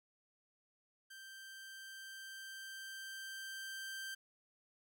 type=tone with level ramp; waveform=sawtooth; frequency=1568 Hz; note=G6; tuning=in tune; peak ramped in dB=-48 to -39 dBFS; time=1.1-4.15 s; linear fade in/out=10 ms; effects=none